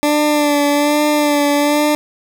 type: tone with vibrato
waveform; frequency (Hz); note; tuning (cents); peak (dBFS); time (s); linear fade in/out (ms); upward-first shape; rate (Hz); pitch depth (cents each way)
20% pulse; 293.7; D4; 0; -7; 0.03-1.95; 0; sine; 1.2; 32
effects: none